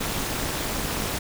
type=noise with amplitude modulation; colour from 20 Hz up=pink; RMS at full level=-24 dBFS; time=0-1.19 s; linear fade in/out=10 ms; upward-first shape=sine; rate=246 Hz; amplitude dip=90%; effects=none